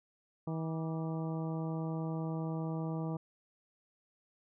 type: harmonic tone with a mistuned harmonic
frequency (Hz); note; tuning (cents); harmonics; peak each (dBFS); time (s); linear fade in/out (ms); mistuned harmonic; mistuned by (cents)
160.9; E3; -42; 1 / 2 / 3 / 4 / 5 / 6 / 7; -35 / -41 / -45 / -47 / -49 / -51 / -52; 0.47-3.17; 5; 7; +62
effects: none